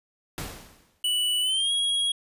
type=noise with exponential decay; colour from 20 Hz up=pink; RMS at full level=-32 dBFS; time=0.38-1.03 s; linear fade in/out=0 ms; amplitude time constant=140 ms
type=tone with pitch glide; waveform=square; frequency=2960 to 3303 Hz; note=F#7 to G#7; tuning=0 to -10 cents; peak=-23 dBFS; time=1.04-2.12 s; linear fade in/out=5 ms; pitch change=+190 cents; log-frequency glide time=1.41-1.72 s
effects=resampled to 32000 Hz